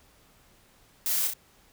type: noise with echo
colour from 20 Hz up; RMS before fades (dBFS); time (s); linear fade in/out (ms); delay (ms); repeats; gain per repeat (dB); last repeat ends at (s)
blue; -28; 1.06-1.27; 0; 33; 2; -4; 1.336
effects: pink hiss -60 dBFS RMS until 1.72 s